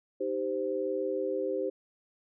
sine chord, C minor, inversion first, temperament equal with one note detuned, 311.1 / 392 / 518.7 Hz, Eb4 / G4 / C5, 0 / 0 / -15 cents, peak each -37 / -32 / -32 dBFS, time 0.2-1.7 s, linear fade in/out 10 ms, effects none

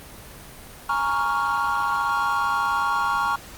triangle chord, Bb minor seventh, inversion third, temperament equal, 830.6 / 932.3 / 1108.7 / 1396.9 Hz, Ab5 / Bb5 / Db6 / F6, 0 / 0 / 0 / 0 cents, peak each -27 / -25 / -22 / -24 dBFS, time 0.89-3.36 s, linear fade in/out 5 ms, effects pink hiss -42 dBFS RMS until 3.57 s + Opus 24 kbps

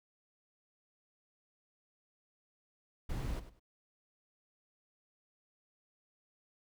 brown noise with echo, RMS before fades -37 dBFS, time 3.09-3.4 s, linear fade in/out 10 ms, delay 99 ms, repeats 2, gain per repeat -13 dB, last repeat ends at 3.598 s, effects none

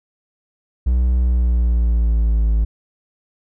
triangle tone with pitch glide, 61.74 to 54.06 Hz, B1 to A1, 0 to -30 cents, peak -11 dBFS, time 0.86-2.65 s, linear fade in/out 10 ms, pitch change -230 cents, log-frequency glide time 1.22-2.53 s, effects none

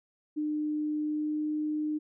sine tone with pitch glide, 302.2 to 304 Hz, D4 to D#4, +50 to -40 cents, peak -28 dBFS, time 0.36-1.99 s, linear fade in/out 20 ms, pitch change +10 cents, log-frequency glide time 1.01-1.47 s, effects none

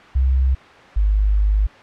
sine tone pair in turn, 65.41 / 51.22 Hz, C2 / G#1, 0 / -23 cents, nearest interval major third, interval 423 cents, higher first, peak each -13 dBFS, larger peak neither, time 0.15-0.55 / 0.96-1.67 s, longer second, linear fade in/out 10 ms, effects white hiss -42 dBFS RMS until 1.82 s + low-pass 2000 Hz 12 dB/octave

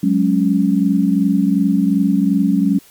sine chord, F# suspended second, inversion none, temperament equal, 185 / 207.7 / 277.2 Hz, F#3 / G#3 / C#4, 0 / 0 / 0 cents, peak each -16 dBFS, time 0.03-2.79 s, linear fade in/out 5 ms, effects white hiss -47 dBFS RMS until 2.9 s + MP3 96 kbps

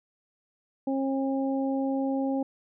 harmonic tone, 269.8 Hz, C#4, 47 cents flat, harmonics 1 / 2 / 3, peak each -26 / -32 / -36 dBFS, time 0.87-2.43 s, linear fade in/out 5 ms, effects none

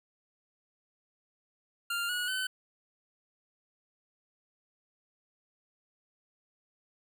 25% pulse tone with pitch steps, 1396.9 / 1456.2 / 1518.1 Hz, F6 / F#6 / F#6, 0 / -28 / +44 cents, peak -27 dBFS, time 1.9-2.47 s, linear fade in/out 5 ms, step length 190 ms, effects none

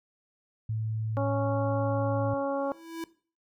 sine tone, 110 Hz, A2, in tune, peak -28 dBFS, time 0.69-2.34 s, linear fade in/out 5 ms
harmonic tone, 277.2 Hz, C#4, in tune, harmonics 1 / 2 / 3 / 4 / 5, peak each -33 / -29 / -35 / -37 / -43 dBFS, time 1.17-2.72 s, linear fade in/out 0 ms
square tone with exponential growth, 329.6 Hz, E4, in tune, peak -32 dBFS, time 2.48-3.04 s, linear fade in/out 1 ms, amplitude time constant 120 ms
effects noise-tail reverb RT60 0.4 s tail -18 dB re dry

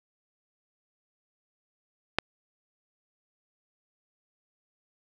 click, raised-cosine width 0.3 ms, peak -6 dBFS, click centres 2.186 s, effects 8-bit

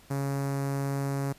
sawtooth tone with notch filter, 138.59 Hz, C#3, in tune, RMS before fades -30 dBFS, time 0.1-1.33 s, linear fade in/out 10 ms, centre 3200 Hz, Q 0.64, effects pink hiss -56 dBFS RMS until 1.38 s + resampled to 32000 Hz

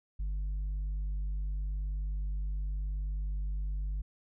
sine tone with tanh clipping, 49.55 Hz, G1, 19 cents sharp, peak -32 dBFS, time 0.19-4.02 s, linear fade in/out 10 ms, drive 3 dB, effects none

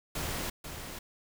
pink noise with echo, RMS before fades -35 dBFS, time 0.15-0.5 s, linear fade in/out 5 ms, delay 490 ms, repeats 1, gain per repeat -7 dB, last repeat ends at 0.99 s, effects none

